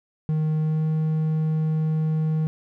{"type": "tone with pitch glide", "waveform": "triangle", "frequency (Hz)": [155.56, 157], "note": ["D#3", "D#3"], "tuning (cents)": [0, 16], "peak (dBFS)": -18, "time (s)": [0.29, 2.47], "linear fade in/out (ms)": 0, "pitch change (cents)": 16, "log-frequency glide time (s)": [0.59, 0.86], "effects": []}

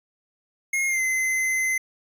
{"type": "tone with pitch glide", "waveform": "square", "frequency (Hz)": [2150, 2055], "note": ["C7", "C7"], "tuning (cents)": [47, -32], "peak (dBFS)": -22, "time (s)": [0.73, 1.78], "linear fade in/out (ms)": 5, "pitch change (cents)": -79, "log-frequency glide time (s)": [0.87, 1.02], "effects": ["resampled to 32000 Hz"]}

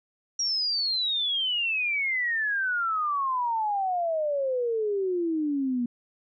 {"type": "exponential sweep", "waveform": "sine", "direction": "down", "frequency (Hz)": [5700, 236.5], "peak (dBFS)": -24, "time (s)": [0.39, 5.86], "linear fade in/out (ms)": 5, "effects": []}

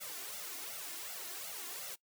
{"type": "noise with flanger", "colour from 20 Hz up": "white", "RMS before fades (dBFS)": -44, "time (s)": [0, 1.96], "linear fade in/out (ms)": 20, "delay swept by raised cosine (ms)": [1.4, 2.9], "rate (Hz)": 2.7, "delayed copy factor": 1, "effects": ["noise-tail reverb RT60 0.1 s tail -21 dB re dry", "high-pass 200 Hz 12 dB/octave"]}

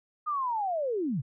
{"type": "linear sweep", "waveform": "sine", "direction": "down", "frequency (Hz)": [1244.5, 110], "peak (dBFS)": -27, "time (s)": [0.26, 1.22], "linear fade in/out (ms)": 20, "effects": []}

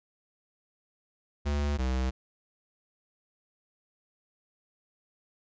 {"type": "tone pair in turn", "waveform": "square", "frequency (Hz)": [72.5, 64.33], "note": ["D2", "C2"], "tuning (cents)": [-22, -29], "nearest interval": "major second", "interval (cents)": 207, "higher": "first", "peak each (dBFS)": -27, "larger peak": "neither", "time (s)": [[1.45, 1.78], [1.78, 2.11]], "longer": "neither", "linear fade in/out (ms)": 20, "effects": ["resampled to 16000 Hz"]}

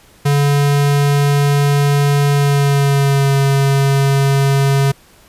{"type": "tone with pitch glide", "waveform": "square", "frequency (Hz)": [142.9, 138.03], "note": ["D3", "C#3"], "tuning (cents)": [-47, -7], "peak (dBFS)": -11, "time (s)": [0.25, 4.92], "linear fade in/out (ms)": 10, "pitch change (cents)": -60, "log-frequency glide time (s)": [2.31, 3.34], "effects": ["pink hiss -47 dBFS RMS until 5.28 s", "resampled to 32000 Hz"]}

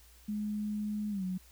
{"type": "tone with pitch glide", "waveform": "sine", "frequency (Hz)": [210, 184.94], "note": ["G#3", "F#3"], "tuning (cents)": [19, -1], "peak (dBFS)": -32, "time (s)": [0.28, 1.38], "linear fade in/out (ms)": 10, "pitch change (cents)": -220, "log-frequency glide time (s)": [1.1, 1.24], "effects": ["added 60 Hz sine -58 dBFS peak until 1.51 s", "white hiss -61 dBFS RMS until 1.51 s"]}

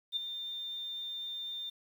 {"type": "tone with ADSR envelope", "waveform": "sine", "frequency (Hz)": 3604, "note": "A7", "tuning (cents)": 41, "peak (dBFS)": -28, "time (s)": [0.12, 1.7], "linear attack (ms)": 44, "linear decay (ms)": 11, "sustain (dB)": -9, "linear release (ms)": 9, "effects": ["10-bit"]}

